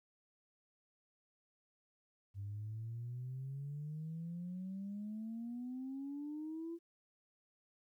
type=exponential sweep; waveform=sine; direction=up; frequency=98 to 341.3 Hz; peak=-40 dBFS; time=2.34-6.79 s; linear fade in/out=50 ms; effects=tanh soft clip ceiling -37 dBFS + 13-bit